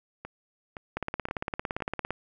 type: two click trains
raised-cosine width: 0.5 ms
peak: -23 / -15 dBFS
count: 4 / 21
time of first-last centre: 0.25-1.804 / 0.97-2.106 s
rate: 1.93 / 17.6 Hz
effects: none